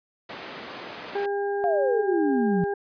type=band-pass noise; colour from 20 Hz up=pink; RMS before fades=-39 dBFS; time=0.29-1.26 s; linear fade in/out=5 ms; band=290 to 3500 Hz; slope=12 dB/octave
type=harmonic tone; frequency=402.6 Hz; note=G4; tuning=46 cents sharp; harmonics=1 / 2 / 4; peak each=-25 / -31 / -37 dBFS; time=1.15-2.74 s; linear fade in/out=5 ms
type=exponential sweep; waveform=sine; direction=down; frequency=724 to 170.8 Hz; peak=-21 dBFS; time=1.64-2.64 s; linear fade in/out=0 ms
effects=resampled to 11025 Hz